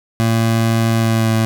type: tone with pitch glide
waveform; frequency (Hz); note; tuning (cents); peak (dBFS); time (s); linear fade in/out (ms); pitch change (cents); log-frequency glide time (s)
25% pulse; 113.7 to 112.13; A#2 to A2; -43 to +33; -9; 0.2-1.45; 0; -24; 0.95-1.27
effects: none